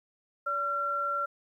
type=tone pair together; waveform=sine; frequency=575 / 1365.6 Hz; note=D5 / F6; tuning=-37 / -39 cents; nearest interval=octave + minor third; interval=1498 cents; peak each=-37 / -28 dBFS; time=0.46-1.26 s; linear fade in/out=10 ms; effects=11-bit